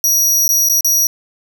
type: tone with dropouts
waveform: sawtooth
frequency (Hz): 5770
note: F#8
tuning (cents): -44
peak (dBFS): -8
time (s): 0.04-1.07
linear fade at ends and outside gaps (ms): 1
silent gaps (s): 0.48-0.49 / 0.688-0.697 / 0.808-0.846
effects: none